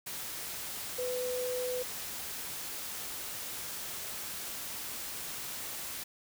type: tone in noise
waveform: sine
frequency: 500 Hz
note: B4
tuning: 21 cents sharp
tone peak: -32 dBFS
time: 0.98-1.83 s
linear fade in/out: 10 ms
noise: white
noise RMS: -40 dBFS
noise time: 0.06-6.04 s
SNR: +5 dB
effects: none

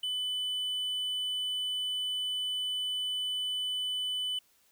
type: tone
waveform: triangle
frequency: 3000 Hz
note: F#7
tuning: 23 cents sharp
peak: -29 dBFS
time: 0.03-4.39 s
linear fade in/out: 5 ms
effects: white hiss -67 dBFS RMS until 4.71 s

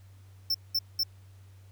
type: tone bursts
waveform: square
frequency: 5360 Hz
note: E8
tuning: 28 cents sharp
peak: -25 dBFS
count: 3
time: 0.5-1.035 s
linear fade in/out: 5 ms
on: 45 ms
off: 200 ms
effects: added 96 Hz sine -50 dBFS peak until 1.71 s + pink hiss -65 dBFS RMS until 1.71 s

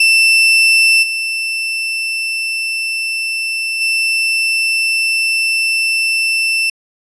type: tone with level steps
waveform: 35% pulse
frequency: 2670 Hz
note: E7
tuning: 22 cents sharp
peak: -6 / -15 / -11 dBFS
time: 0-6.7 s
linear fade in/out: 5 ms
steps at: 1.02 / 3.8 s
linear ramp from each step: 20 ms
effects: resampled to 24000 Hz

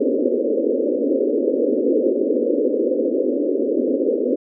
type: band-pass noise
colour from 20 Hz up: white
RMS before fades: -19 dBFS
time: 0-4.36 s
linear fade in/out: 10 ms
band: 240 to 550 Hz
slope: 96 dB/octave
effects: none

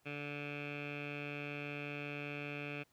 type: tone with low-pass filter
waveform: 15% pulse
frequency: 145.2 Hz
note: D3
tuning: 19 cents flat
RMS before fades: -43 dBFS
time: 0.05-2.84 s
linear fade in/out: 20 ms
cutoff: 2600 Hz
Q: 7
effects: pink hiss -73 dBFS RMS until 2.92 s + high-pass 80 Hz 12 dB/octave

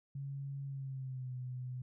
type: tone with pitch glide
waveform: sine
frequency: 138.59 to 126.36 Hz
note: C#3 to B2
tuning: 0 to +40 cents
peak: -39 dBFS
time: 0.15-1.82 s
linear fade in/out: 5 ms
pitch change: -160 cents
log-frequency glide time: 0.65-1.34 s
effects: none

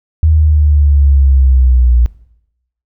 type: linear sweep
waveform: sine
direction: down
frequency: 79.3 to 59 Hz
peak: -5 dBFS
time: 0.23-2.06 s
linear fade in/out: 0 ms
effects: noise-tail reverb RT60 0.8 s tail -20 dB re dry

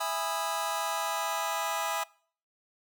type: chord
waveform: sawtooth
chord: E major seventh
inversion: none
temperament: just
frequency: 659.3 / 824.1 / 988.9 / 1236.1 Hz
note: E5 / G#5 / B5 / D#6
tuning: 0 / -14 / +2 / -12 cents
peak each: -31 dBFS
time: 0-2.04 s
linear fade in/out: 10 ms
effects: noise-tail reverb RT60 0.5 s tail -23 dB re dry

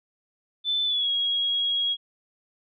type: tone with pitch glide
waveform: sine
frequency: 3520 to 3303 Hz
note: A7 to G#7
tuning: 0 to -10 cents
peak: -22 dBFS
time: 0.64-1.97 s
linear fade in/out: 50 ms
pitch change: -110 cents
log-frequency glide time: 0.85-1.09 s
effects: none

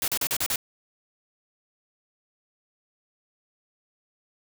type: noise bursts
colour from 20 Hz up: white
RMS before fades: -26 dBFS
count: 6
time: 0.02-0.559 s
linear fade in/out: 2 ms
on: 59 ms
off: 37 ms
effects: none

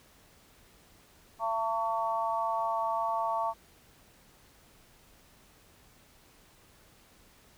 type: harmonic tone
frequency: 225.2 Hz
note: A3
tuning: 40 cents sharp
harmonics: 3 / 4 / 5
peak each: -33 / -31 / -33 dBFS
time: 1.39-3.54 s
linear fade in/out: 50 ms
effects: pink hiss -60 dBFS RMS until 7.57 s

